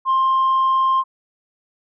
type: tone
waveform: sine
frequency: 1056 Hz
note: C6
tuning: 16 cents sharp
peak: -12 dBFS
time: 0.05-1.04 s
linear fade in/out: 50 ms
effects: tanh soft clip ceiling -12 dBFS